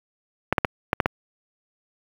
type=clicks; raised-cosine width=0.5 ms; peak=-3 dBFS; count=6; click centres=0.526 / 0.582 / 0.648 / 0.931 / 1.002 / 1.059 s; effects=high-pass 60 Hz 12 dB/octave + 7-bit